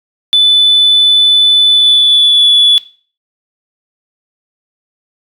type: tone with pitch glide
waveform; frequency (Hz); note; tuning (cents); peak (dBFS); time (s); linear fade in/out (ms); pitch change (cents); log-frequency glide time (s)
sine; 3496 to 3432; A7 to A7; -12 to -44; -3; 0.33-2.78; 0; -32; 1.67-2.5
effects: noise-tail reverb RT60 0.4 s tail -17 dB re dry + tanh soft clip ceiling -1 dBFS